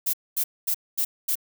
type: noise bursts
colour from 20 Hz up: violet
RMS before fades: -24 dBFS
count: 5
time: 0.06-1.355 s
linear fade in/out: 10 ms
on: 75 ms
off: 230 ms
effects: none